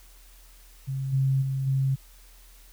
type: tone with level steps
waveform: sine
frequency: 134.4 Hz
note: C3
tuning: 47 cents sharp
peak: -27 / -20 / -25 / -21 dBFS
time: 0.87-1.96 s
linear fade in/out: 20 ms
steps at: 1.12 / 1.41 / 1.66 s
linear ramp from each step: 20 ms
effects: added 41 Hz sine -50 dBFS peak until 2.72 s + white hiss -56 dBFS RMS until 2.72 s